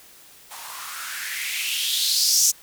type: noise with band-pass filter sweep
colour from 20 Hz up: violet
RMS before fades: -24 dBFS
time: 0.5-2.52 s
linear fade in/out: 20 ms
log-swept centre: 800 to 6400 Hz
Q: 4.5
effects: white hiss -49 dBFS RMS until 2.62 s